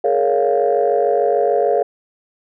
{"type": "chord", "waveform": "sine", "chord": "Bb minor seventh", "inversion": "third", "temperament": "just", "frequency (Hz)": [419.5, 466.2, 559.4, 699.2], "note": ["Ab4", "Bb4", "Db5", "F5"], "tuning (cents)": [17, 0, 16, 2], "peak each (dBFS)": -18, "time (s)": [0.04, 1.83], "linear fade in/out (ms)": 5, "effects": ["tanh soft clip ceiling -5 dBFS"]}